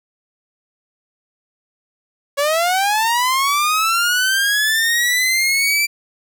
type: linear sweep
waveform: sawtooth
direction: up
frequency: 554.4 to 2349 Hz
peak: -11 dBFS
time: 2.37-5.87 s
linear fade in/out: 20 ms
effects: none